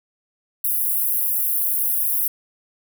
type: high-pass noise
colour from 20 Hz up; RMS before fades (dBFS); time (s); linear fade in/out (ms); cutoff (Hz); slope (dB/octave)
pink; -21; 0.64-2.28; 5; 11000; 48
effects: none